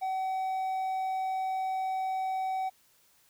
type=tone; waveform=triangle; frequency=758 Hz; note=F#5; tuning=42 cents sharp; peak=-27 dBFS; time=0.01-2.7 s; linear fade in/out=20 ms; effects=white hiss -65 dBFS RMS until 3.29 s